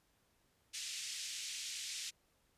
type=band-pass noise; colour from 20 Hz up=white; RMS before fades=-44 dBFS; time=0.73-2.11 s; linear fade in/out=20 ms; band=2300 to 7500 Hz; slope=24 dB/octave; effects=pink hiss -75 dBFS RMS until 2.57 s + resampled to 32000 Hz